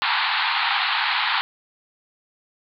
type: band-pass noise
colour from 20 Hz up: pink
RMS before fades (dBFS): -22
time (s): 0.02-1.41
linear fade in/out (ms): 0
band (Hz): 780 to 4400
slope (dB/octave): 96
effects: none